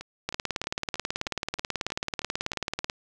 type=two click trains; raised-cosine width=0.2 ms; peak=-11 / -21 dBFS; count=49 / 9; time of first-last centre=0.29-2.899 / 0.01-2.534 s; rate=18.4 / 3.17 Hz; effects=none